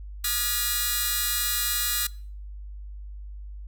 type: tone cluster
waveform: 5% pulse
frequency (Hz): 1223 / 1424 / 1685 / 1929 / 4036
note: D#6 / F6 / G#6 / B6 / B7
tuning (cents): -30 / +33 / +25 / -41 / +37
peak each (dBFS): -21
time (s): 0.24-2.07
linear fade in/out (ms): 5
effects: noise-tail reverb RT60 0.5 s tail -24 dB re dry + added 50 Hz sine -36 dBFS peak until 3.67 s